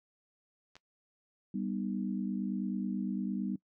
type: clicks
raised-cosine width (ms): 0.2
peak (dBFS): -35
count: 2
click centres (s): 0.755 / 0.766
type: chord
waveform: sine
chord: G augmented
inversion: none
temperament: just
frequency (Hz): 196 / 245 / 306.2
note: G3 / B3 / D#4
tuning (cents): 0 / -14 / -28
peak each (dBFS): -34 / -37 / -40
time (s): 1.54-3.56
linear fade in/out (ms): 5
effects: noise-tail reverb RT60 0.1 s tail -22 dB re dry